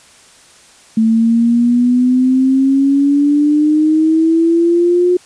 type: exponential sweep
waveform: sine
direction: up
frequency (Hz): 221.1 to 360.6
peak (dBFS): -8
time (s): 0.97-5.17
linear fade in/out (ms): 5
effects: white hiss -44 dBFS RMS until 5.25 s + resampled to 22050 Hz